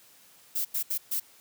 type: noise bursts at uneven times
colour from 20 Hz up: violet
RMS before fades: -29 dBFS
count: 4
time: 0.55-0.65 / 0.74-0.83 / 0.9-0.98 / 1.11-1.2 s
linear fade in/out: 10 ms
effects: white hiss -57 dBFS RMS until 1.4 s + high-pass 80 Hz 12 dB/octave